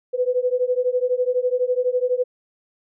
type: beating tone pair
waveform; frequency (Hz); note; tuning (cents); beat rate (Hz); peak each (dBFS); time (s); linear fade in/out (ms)
sine; 493.9 / 505.9; B4 / B4; 0 / +42; 12; -21; 0.13-2.24; 20
effects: none